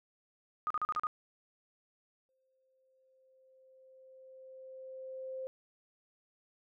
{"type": "tone bursts", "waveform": "sine", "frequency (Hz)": 1235, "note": "D#6", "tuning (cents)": -13, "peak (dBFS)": -30, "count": 6, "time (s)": [0.67, 1.069], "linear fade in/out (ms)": 0, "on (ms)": 34, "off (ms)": 39}
{"type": "click", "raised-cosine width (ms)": 0.2, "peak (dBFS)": -30, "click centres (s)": 0.95}
{"type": "tone with exponential growth", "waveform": "sine", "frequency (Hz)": 523.3, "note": "C5", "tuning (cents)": 0, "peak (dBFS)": -37, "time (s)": [2.29, 5.47], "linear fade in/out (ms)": 0, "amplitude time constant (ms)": 690}
{"effects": []}